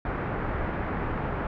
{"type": "low-pass noise", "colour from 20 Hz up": "pink", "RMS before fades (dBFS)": -30, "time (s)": [0.05, 1.47], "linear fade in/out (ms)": 2, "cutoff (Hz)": 1800, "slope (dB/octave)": 24, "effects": []}